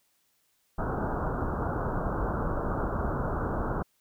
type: low-pass noise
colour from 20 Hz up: pink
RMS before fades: -30 dBFS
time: 0.78-3.83 s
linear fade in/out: 10 ms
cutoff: 1500 Hz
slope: 96 dB/octave
effects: white hiss -71 dBFS RMS until 4 s